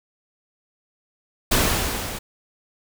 pink noise with level ramp, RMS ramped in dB -17 to -32 dBFS, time 1.51-2.19 s, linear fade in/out 10 ms, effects none

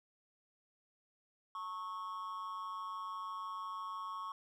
triangle tone with amplitude modulation, 1100 Hz, C#6, 14 cents flat, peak -35 dBFS, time 1.55-4.32 s, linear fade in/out 2 ms, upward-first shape sine, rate 194 Hz, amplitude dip 75%, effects none

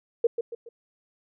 sine tone with echo, 466.2 Hz, A#4, in tune, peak -16 dBFS, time 0.24-0.27 s, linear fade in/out 5 ms, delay 140 ms, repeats 3, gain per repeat -8 dB, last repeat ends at 0.69 s, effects none

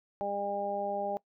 harmonic tone, 201.4 Hz, G3, 47 cents sharp, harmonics 1 / 2 / 3 / 4, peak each -43 / -40 / -34 / -34 dBFS, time 0.21-1.17 s, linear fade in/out 0 ms, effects noise-tail reverb RT60 0.1 s tail -21 dB re dry

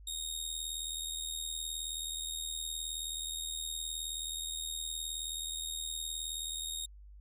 20% pulse tone with amplitude modulation, 3729 Hz, A#7, in tune, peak -28 dBFS, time 0.07-6.86 s, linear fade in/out 5 ms, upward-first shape sine, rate 79.1 Hz, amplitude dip 65%, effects added 50 Hz sine -50 dBFS peak until 7.2 s

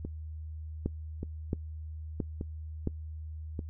two click trains, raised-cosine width 3 ms, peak -17 / -23 dBFS, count 4 / 4, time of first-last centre 0.86-2.873 / 0.05-3.592 s, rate 1.49 / 0.847 Hz, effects noise-tail reverb RT60 0.1 s tail -22 dB re dry + added 78 Hz sine -38 dBFS peak until 3.69 s

